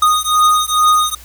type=beating tone pair; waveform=square; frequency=1237 / 1239.3 Hz; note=D#6 / D#6; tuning=-10 / -7 cents; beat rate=2.3 Hz; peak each=-14 dBFS; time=0.02-1.15 s; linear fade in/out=5 ms; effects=added 60 Hz sine -39 dBFS peak until 1.24 s + white hiss -41 dBFS RMS until 1.24 s